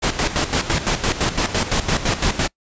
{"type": "noise with tremolo", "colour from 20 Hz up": "pink", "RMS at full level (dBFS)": -18, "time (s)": [0.02, 2.48], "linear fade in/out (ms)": 20, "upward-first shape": "square", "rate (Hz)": 5.9, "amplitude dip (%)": 70, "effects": ["noise-tail reverb RT60 0.1 s tail -25 dB re dry", "resampled to 16000 Hz"]}